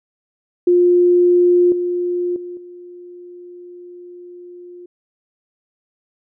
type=tone with level steps; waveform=sine; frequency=354 Hz; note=F4; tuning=23 cents sharp; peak=-9 / -17 / -27 / -34 dBFS; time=0.67-4.86 s; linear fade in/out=5 ms; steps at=1.72 / 2.36 / 2.57 s; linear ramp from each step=2 ms; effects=none